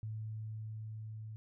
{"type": "tone with level ramp", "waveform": "sine", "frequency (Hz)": 109.1, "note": "A2", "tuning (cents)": -14, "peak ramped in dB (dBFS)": [-38, -43], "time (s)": [0.03, 1.36], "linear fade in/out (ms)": 0, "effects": []}